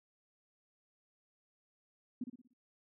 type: tone with echo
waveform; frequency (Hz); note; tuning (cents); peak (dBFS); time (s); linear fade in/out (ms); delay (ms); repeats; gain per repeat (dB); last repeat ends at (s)
sine; 247.5; B3; +4; -35; 2.21-2.24; 5; 59; 5; -7; 2.535
effects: none